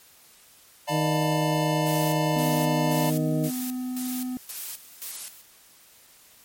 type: chord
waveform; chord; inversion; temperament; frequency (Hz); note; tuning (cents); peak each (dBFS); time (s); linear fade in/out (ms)
square; B half-diminished seventh; first; just; 592.7 / 711.2 / 889 / 987.8; D5 / F5 / A5 / B5; +16 / +31 / +18 / 0; -31 / -33 / -32 / -35; 0.87-3.11; 20
type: harmonic tone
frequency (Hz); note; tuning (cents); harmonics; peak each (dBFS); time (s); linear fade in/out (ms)
155.56; D#3; 0; 1 / 2 / 3 / 4; -25 / -28 / -34 / -32; 0.89-3.51; 50
type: noise with tremolo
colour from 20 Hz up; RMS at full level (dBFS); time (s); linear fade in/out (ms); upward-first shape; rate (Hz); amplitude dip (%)
blue; -34; 1.86-5.42; 10; square; 1.9; 80
type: tone with pitch glide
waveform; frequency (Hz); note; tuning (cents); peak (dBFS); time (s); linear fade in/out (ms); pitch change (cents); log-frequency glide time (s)
triangle; 250 to 252.8; B3 to B3; +21 to +41; -26; 2.36-4.37; 0; +20; 2.74-3.54
effects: white hiss -54 dBFS RMS until 6.44 s + MP3 64 kbps